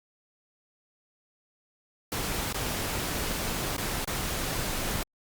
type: noise with dropouts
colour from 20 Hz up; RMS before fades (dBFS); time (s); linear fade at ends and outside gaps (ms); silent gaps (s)
pink; -31; 2.12-5.03; 1; 2.526-2.544 / 3.766-3.78 / 4.046-4.075
effects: Opus 48 kbps